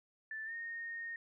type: tone with pitch glide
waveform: sine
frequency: 1760 to 1848.6 Hz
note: A6 to A#6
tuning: 0 to -15 cents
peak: -40 dBFS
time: 0.31-1.16 s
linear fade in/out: 2 ms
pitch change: +85 cents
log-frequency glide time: 0.45-0.53 s
effects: none